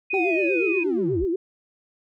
sine tone, 2489 Hz, D#7, in tune, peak -24 dBFS, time 0.1-0.84 s, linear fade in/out 10 ms
sine tone with vibrato, 359.8 Hz, F#4, 48 cents flat, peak -21 dBFS, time 0.13-1.36 s, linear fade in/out 5 ms, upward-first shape sine, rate 8.3 Hz, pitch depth 160 cents each way
triangle linear sweep, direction down, 780 to 44.41 Hz, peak -25 dBFS, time 0.14-1.25 s, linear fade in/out 0 ms
effects none

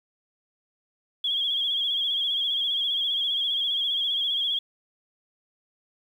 sine tone with vibrato, 3307 Hz, G#7, 8 cents flat, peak -23 dBFS, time 1.24-4.59 s, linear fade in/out 5 ms, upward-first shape sine, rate 15 Hz, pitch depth 61 cents each way, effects 9-bit

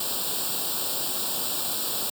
white noise with comb filter, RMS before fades -28 dBFS, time 0-2.1 s, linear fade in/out 5 ms, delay 0.24 ms, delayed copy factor +0.9, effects high-pass 150 Hz 12 dB/octave

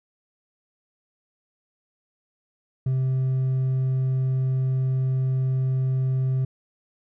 sine tone with hard clipping, 130.81 Hz, C3, in tune, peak -21 dBFS, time 2.86-6.45 s, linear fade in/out 5 ms, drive 2 dB, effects none

